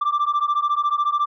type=beating tone pair; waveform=sine; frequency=1170 / 1184 Hz; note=D6 / D6; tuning=-7 / +14 cents; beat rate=14 Hz; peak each=-19 / -19 dBFS; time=0.01-1.26 s; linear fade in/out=10 ms; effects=tanh soft clip ceiling -15 dBFS